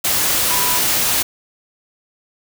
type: tone in noise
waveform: sine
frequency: 987.8 Hz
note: B5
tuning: in tune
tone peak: -23 dBFS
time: 0.5-0.79 s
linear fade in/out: 10 ms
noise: white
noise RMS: -17 dBFS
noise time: 0.04-1.23 s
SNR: -9 dB
effects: none